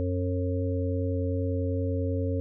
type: harmonic tone with a mistuned harmonic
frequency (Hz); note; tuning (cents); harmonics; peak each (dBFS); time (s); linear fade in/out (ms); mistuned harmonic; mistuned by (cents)
90.2; F#2; -44; 1 / 3 / 5 / 6; -27 / -32 / -34 / -35; 0-2.4; 0; 1; +16
effects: none